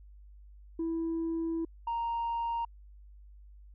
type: tone pair in turn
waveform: sine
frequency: 329.2 / 931.1 Hz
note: E4 / A#5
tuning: -2 / -2 cents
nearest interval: octave + tritone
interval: 1800 cents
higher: second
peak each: -28 / -28 dBFS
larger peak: neither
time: 0.79-1.65 / 1.87-2.65 s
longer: first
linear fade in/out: 5 ms
effects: tanh soft clip ceiling -28 dBFS + added 50 Hz sine -50 dBFS peak until 3.74 s